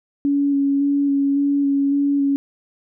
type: tone with vibrato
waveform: sine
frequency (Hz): 280.8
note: C#4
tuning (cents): +22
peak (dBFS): -15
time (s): 0.25-2.36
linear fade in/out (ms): 0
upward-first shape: square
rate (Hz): 1.8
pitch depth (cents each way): 13
effects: none